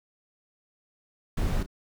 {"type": "noise with echo", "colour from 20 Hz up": "brown", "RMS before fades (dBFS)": -26, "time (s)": [1.37, 1.63], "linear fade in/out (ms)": 5, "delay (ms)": 32, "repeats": 1, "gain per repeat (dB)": -13, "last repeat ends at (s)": 1.662, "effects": []}